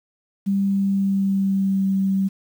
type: tone with pitch glide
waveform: sine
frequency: 197.2 to 193.36 Hz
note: G3 to G3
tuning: +11 to -23 cents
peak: -17 dBFS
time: 0.46-2.29 s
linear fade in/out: 20 ms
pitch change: -34 cents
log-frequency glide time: 0.63-1.89 s
effects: 8-bit